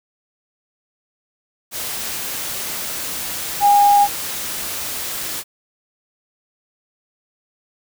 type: tone in noise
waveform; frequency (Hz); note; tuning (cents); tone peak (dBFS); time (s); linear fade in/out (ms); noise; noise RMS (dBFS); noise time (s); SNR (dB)
sine; 814; G#5; -35; -9; 3.6-4.08; 50; white; -26; 1.71-5.44; +14
effects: none